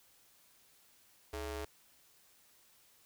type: ring-modulated tone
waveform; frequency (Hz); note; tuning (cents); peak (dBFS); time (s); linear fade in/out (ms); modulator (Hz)
sawtooth; 246.9; B3; 0; -32; 1.33-1.65; 5; 176
effects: white hiss -66 dBFS RMS until 3.05 s

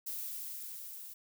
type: noise with level ramp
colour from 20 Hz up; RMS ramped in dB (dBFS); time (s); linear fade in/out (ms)
violet; -39 to -48; 0.06-1.14; 10
effects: none

